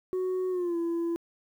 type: tone with pitch glide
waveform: sine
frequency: 370 to 337.3 Hz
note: F#4 to E4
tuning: 0 to +40 cents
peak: -24 dBFS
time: 0.13-1.16 s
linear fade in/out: 0 ms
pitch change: -160 cents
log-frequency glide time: 0.5-0.77 s
effects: tanh soft clip ceiling -26 dBFS + 10-bit